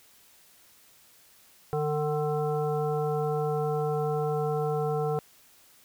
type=harmonic tone with a mistuned harmonic; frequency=150.4 Hz; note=D3; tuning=42 cents sharp; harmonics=1 / 3 / 5 / 7 / 9; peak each=-30 / -28 / -33 / -42 / -40 dBFS; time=1.73-5.19 s; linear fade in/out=0 ms; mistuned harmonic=9; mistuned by=-33 cents; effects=white hiss -58 dBFS RMS until 5.84 s